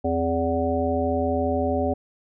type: harmonic tone with a mistuned harmonic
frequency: 82.6 Hz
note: E2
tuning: 4 cents sharp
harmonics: 1 / 3 / 5 / 7 / 9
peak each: -28 / -26 / -28 / -26 / -28 dBFS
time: 0.04-1.94 s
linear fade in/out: 10 ms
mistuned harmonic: 3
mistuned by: +82 cents
effects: none